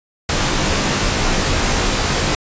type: noise with comb filter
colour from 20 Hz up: pink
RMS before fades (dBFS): -17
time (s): 0.29-2.35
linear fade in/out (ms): 2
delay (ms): 18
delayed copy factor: -0.75
effects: resampled to 16000 Hz